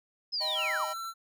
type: linear sweep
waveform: sine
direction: down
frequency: 5200 to 757 Hz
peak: -29 dBFS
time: 0.32-0.86 s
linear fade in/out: 20 ms
type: chord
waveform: square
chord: Eb augmented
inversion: none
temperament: equal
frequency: 622.3 / 784 / 987.8 Hz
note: Eb5 / G5 / B5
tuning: 0 / 0 / 0 cents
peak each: -38 / -41 / -41 dBFS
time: 0.4-0.94 s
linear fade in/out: 20 ms
type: tone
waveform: square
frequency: 1344 Hz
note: E6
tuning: 33 cents sharp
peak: -36 dBFS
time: 0.55-1.14 s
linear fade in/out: 50 ms
effects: none